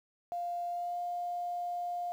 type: tone with pitch glide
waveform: sine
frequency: 698.5 to 704.6 Hz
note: F5 to F5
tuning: 0 to +15 cents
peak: -33 dBFS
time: 0.32-2.12 s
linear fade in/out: 0 ms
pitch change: +15 cents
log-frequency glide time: 0.67-0.99 s
effects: 10-bit